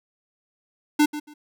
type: tone with echo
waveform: square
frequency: 298.8 Hz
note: D4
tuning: 30 cents sharp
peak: -15 dBFS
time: 0.99-1.06 s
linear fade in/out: 10 ms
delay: 140 ms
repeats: 2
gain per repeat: -14 dB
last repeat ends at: 1.34 s
effects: none